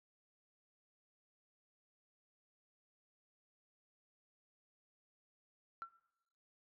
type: tone with exponential decay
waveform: sine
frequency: 1352 Hz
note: E6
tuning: 43 cents sharp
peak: -37 dBFS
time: 5.82-5.92 s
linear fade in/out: 0 ms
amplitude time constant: 20 ms
effects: noise-tail reverb RT60 0.9 s tail -20 dB re dry + tanh soft clip ceiling -35 dBFS